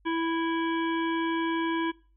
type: harmonic tone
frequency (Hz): 329.6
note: E4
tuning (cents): 0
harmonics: 1 / 3 / 5 / 7 / 9 / 10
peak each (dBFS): -27 / -32 / -36 / -40 / -45 / -43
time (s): 0.05-1.92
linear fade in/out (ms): 20
effects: noise-tail reverb RT60 0.4 s tail -23 dB re dry + added 50 Hz sine -60 dBFS peak until 2.16 s